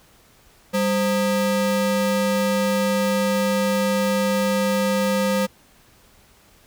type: ring-modulated tone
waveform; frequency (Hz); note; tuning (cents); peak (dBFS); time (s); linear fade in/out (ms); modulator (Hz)
square; 359.7; F#4; -49; -16; 0.73-5.47; 20; 162
effects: pink hiss -54 dBFS RMS until 6.66 s